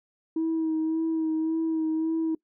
sine tone with vibrato, 320.6 Hz, E4, 48 cents flat, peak -22 dBFS, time 0.36-2.35 s, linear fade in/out 5 ms, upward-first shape sine, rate 1.8 Hz, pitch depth 24 cents each way, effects noise-tail reverb RT60 0.1 s tail -23 dB re dry + tanh soft clip ceiling -21 dBFS

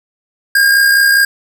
square tone with amplitude modulation, 1617 Hz, G#6, 47 cents flat, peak -6 dBFS, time 0.55-1.25 s, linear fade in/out 5 ms, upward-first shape sine, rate 64.9 Hz, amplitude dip 40%, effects none

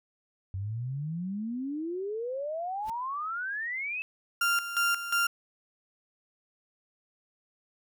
sine exponential sweep, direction up, 92.5 to 2637 Hz, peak -31 dBFS, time 0.54-4.02 s, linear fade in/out 0 ms
pink noise with exponential growth, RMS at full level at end -42 dBFS, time 2.8-2.9 s, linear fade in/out 2 ms, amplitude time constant 21 ms
35% pulse tone with tremolo, 1392 Hz, F6, 6 cents flat, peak -22 dBFS, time 4.41-5.27 s, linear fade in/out 5 ms, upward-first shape square, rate 2.8 Hz, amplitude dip 70%
effects none

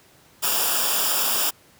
white noise with comb filter, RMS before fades -22 dBFS, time 0.42-1.51 s, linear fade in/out 20 ms, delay 0.48 ms, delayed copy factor -0.75, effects pink hiss -54 dBFS RMS until 1.79 s + high-pass 80 Hz 12 dB/octave

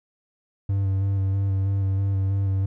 triangle tone with vibrato, 97.4 Hz, G2, 11 cents flat, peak -18 dBFS, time 0.69-2.66 s, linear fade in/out 5 ms, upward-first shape square, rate 3.1 Hz, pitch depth 18 cents each way, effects none

